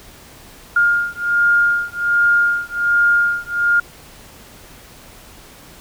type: beating tone pair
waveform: sine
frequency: 1412 / 1413.3 Hz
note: F6 / F6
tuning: +19 / +20 cents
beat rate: 1.3 Hz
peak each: -16 dBFS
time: 0.76-3.8 s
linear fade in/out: 5 ms
effects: pink hiss -42 dBFS RMS until 5.8 s